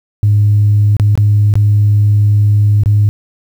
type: tone with dropouts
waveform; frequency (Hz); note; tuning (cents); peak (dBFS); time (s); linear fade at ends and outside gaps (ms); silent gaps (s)
sine; 103.83; G#2; 0; -5; 0.23-3.09; 0; 0.967-0.998 / 1.154-1.176 / 1.539-1.555 / 2.835-2.859
effects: tanh soft clip ceiling -2 dBFS + 7-bit